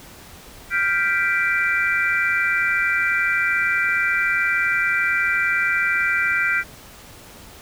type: chord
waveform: sine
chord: G dominant seventh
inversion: third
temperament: equal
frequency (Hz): 1396.9 / 1568 / 1975.5 / 2349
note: F6 / G6 / B6 / D7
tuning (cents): 0 / 0 / 0 / 0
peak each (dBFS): -23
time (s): 0.7-6.64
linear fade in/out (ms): 50
effects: pink hiss -43 dBFS RMS until 7.61 s